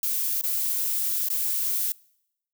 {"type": "noise with dropouts", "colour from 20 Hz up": "violet", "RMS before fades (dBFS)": -26, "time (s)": [0.03, 1.92], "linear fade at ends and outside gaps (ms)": 2, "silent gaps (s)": [[0.413, 0.437], [1.287, 1.301]], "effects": ["noise-tail reverb RT60 0.8 s tail -25 dB re dry"]}